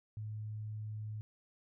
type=tone; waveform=sine; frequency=107.3 Hz; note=A2; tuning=43 cents flat; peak=-39 dBFS; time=0.17-1.21 s; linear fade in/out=0 ms; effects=none